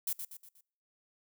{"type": "noise with echo", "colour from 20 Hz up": "violet", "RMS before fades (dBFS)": -33, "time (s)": [0.07, 0.13], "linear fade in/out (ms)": 5, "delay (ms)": 120, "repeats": 4, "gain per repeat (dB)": -7, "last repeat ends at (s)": 0.61, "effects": ["noise-tail reverb RT60 0.6 s tail -25 dB re dry"]}